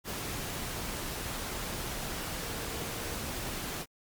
sine tone in noise, 464 Hz, A#4, 8 cents flat, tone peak -47 dBFS, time 2.38-3.23 s, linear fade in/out 50 ms, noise pink, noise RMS -37 dBFS, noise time 0.04-3.86 s, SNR -13 dB, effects Opus 48 kbps

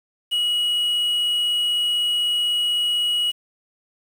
triangle tone with quantisation, 2911 Hz, F#7, 29 cents flat, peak -17 dBFS, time 0.31-3.32 s, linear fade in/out 20 ms, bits 7, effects none

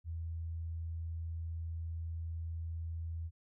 sine tone, 82.41 Hz, E2, in tune, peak -37 dBFS, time 0.04-3.31 s, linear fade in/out 50 ms, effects none

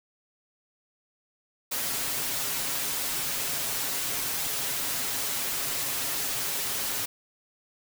white noise with comb filter, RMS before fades -30 dBFS, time 1.71-7.06 s, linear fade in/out 10 ms, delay 7.3 ms, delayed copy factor +0.6, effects none

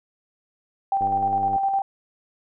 sine tone with tremolo, 784 Hz, G5, in tune, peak -18 dBFS, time 0.92-1.82 s, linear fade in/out 2 ms, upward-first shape square, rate 9.8 Hz, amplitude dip 35%
click train, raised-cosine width 2 ms, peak -23 dBFS, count 56, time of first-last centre 1.01-1.562 s, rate 99.7 Hz
effects none

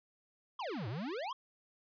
square exponential two-way sweep, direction down then up, 1132 to 100 to 1132 Hz, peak -38 dBFS, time 0.59-1.33 s, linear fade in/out 5 ms, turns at 0.88 s, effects resampled to 11025 Hz

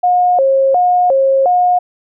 sine tone with vibrato, 622.3 Hz, D#5, in tune, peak -8 dBFS, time 0.03-1.79 s, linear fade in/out 10 ms, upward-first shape square, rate 1.4 Hz, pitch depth 250 cents each way, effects none

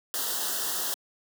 white band-stop noise, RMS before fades -30 dBFS, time 0.14-0.94 s, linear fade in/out 0 ms, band 1900 to 2800 Hz, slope 96 dB/octave, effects high-pass 300 Hz 12 dB/octave

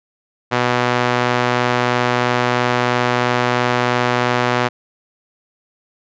sawtooth tone with band-pass filter, 123 Hz, B2, 7 cents flat, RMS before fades -17 dBFS, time 0.51-4.69 s, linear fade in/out 20 ms, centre 1300 Hz, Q 0.63, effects resampled to 16000 Hz

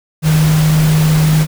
sine tone in noise, 155.56 Hz, D#3, in tune, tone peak -8 dBFS, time 0.22-1.47 s, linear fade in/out 50 ms, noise pink, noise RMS -21 dBFS, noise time 0.22-1.47 s, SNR +10 dB, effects none

